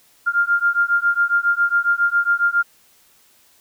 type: beating tone pair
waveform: sine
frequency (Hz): 1396.9 / 1404.2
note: F6 / F6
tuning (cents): 0 / +9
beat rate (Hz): 7.3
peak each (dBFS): -18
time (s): 0.26-2.63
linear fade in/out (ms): 20
effects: white hiss -55 dBFS RMS until 3.6 s